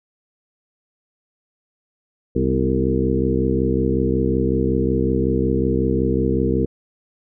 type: harmonic tone with a mistuned harmonic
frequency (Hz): 65.41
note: C2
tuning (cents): 0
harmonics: 1 / 2 / 3 / 4 / 5 / 6 / 7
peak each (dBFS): -24 / -24 / -24 / -24 / -24 / -24 / -24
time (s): 2.35-6.66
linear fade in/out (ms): 10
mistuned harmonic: 4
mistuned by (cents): -53
effects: none